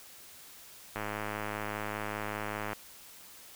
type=click train; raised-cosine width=0.5 ms; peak=-20 dBFS; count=187; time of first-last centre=0.96-2.731 s; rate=105 Hz; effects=white hiss -52 dBFS RMS until 3.55 s